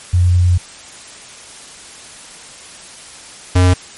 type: tone pair in turn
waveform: sine / square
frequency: 89 / 90.66 Hz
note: F2 / F#2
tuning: +33 / -35 cents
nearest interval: unison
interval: 32 cents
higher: second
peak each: -8 dBFS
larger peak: neither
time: 0.13-0.58 / 3.55-3.74 s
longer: first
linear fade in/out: 10 ms
effects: white hiss -36 dBFS RMS until 3.97 s + MP3 48 kbps